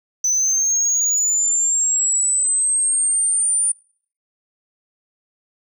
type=linear sweep; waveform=sine; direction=up; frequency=6010 to 9290 Hz; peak=-13 dBFS; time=0.24-3.72 s; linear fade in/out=5 ms; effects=noise-tail reverb RT60 0.5 s tail -26 dB re dry + tanh soft clip ceiling -14 dBFS